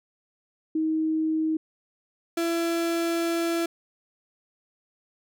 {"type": "tone pair in turn", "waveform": ["sine", "35% pulse"], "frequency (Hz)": [316, 335.6], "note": ["D#4", "E4"], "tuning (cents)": [27, 31], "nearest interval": "minor second", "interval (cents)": 104, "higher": "second", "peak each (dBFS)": -22, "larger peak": "neither", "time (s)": [[0.75, 1.57], [2.37, 3.66]], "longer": "second", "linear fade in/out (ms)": 5, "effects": []}